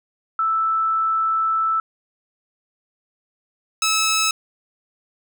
sine / 10% pulse tone pair in turn, 1318.5 / 1299.6 Hz, E6 / E6, 0 / -25 cents, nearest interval unison, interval 25 cents, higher first, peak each -17 / -9 dBFS, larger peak second, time 0.39-1.8 / 3.82-4.31 s, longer first, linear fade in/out 2 ms, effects none

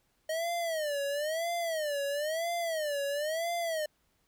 square tone with vibrato, 622.3 Hz, D#5, in tune, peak -31 dBFS, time 0.29-3.86 s, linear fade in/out 5 ms, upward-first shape sine, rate 1 Hz, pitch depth 180 cents each way, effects pink hiss -73 dBFS RMS until 4.27 s

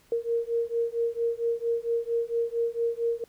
sine beating tone pair, 463.4 / 467.8 Hz, A#4 / A#4, -10 / +6 cents, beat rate 4.4 Hz, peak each -28 dBFS, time 0.12-3.24 s, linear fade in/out 2 ms, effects pink hiss -61 dBFS RMS until 3.28 s

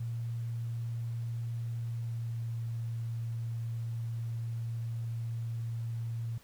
sine tone with pitch glide, 116.54 to 115.4 Hz, A#2 to A#2, 0 to -17 cents, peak -33 dBFS, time 0-6.38 s, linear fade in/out 5 ms, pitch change -17 cents, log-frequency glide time 1.74-2.63 s, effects pink hiss -60 dBFS RMS until 6.43 s

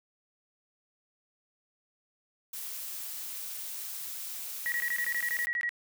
blue noise, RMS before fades -39 dBFS, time 2.53-5.46 s, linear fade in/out 5 ms
sine tone bursts, 1914 Hz, A#6, 45 cents sharp, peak -28 dBFS, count 13, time 4.66-5.692 s, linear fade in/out 0 ms, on 60 ms, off 21 ms
effects none

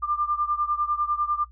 sine beating tone pair, 1191 / 1201 Hz, D6 / D6, +24 / +38 cents, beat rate 10 Hz, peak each -24 / -27 dBFS, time 0.02-1.45 s, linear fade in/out 20 ms, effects noise-tail reverb RT60 0.1 s tail -22 dB re dry + added 60 Hz sine -46 dBFS peak until 1.51 s

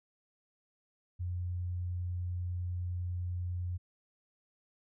sine tone, 89 Hz, F2, 33 cents sharp, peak -33 dBFS, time 1.19-3.78 s, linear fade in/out 20 ms, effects none

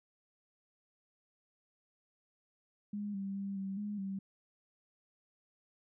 sine tone with pitch steps, 205.9 / 195.9 / 197.6 / 193.7 / 207.1 / 194.2 Hz, G#3 / G3 / G3 / G3 / G#3 / G3, -15 / -1 / +14 / -20 / -5 / -16 cents, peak -36 dBFS, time 2.93-4.19 s, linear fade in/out 5 ms, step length 210 ms, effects none

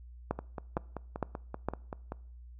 two click trains, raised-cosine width 1 ms, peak -16 / -23 dBFS, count 4 / 10, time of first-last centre 0.31-1.686 / 0.39-2.121 s, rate 2.18 / 5.2 Hz, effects noise-tail reverb RT60 0.6 s tail -23 dB re dry + added 60 Hz sine -47 dBFS peak until 2.59 s

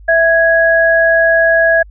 sine tone pair together, 659.2 / 1661.2 Hz, E5 / G#6, 0 / 0 cents, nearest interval octave + major third, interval 1600 cents, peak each -10 dBFS, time 0.08-1.83 s, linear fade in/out 10 ms, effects added 50 Hz sine -34 dBFS peak until 1.9 s

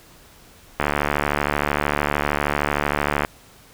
click train, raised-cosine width 0.5 ms, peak -4 dBFS, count 180, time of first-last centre 0.8-3.249 s, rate 73.1 Hz, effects pink hiss -49 dBFS RMS until 3.73 s

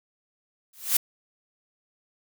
blue noise with exponential growth, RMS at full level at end -17 dBFS, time 0.73-0.97 s, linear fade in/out 5 ms, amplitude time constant 51 ms, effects none

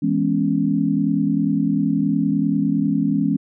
sine chord, C# minor seventh, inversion first, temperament equal, 164.81 / 207.7 / 246.9 / 277.2 Hz, E3 / G#3 / B3 / C#4, 0 / 0 / 0 / 0 cents, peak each -23 / -21 / -25 / -20 dBFS, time 0.02-3.37 s, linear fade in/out 10 ms, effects none

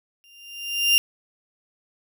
35% pulse tone with exponential growth, 2794 Hz, F7, in tune, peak -11 dBFS, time 0.24-0.98 s, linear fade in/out 0 ms, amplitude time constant 160 ms, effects none

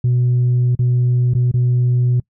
sine tone with dropouts, 123.47 Hz, B2, in tune, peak -10 dBFS, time 0.04-2.2 s, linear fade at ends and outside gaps 5 ms, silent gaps 0.752-0.791 / 1.337-1.349 / 1.515-1.539 s, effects noise-tail reverb RT60 0.1 s tail -25 dB re dry + tanh soft clip ceiling -10 dBFS

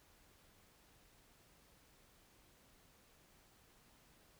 silence, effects pink hiss -68 dBFS RMS until 4.39 s

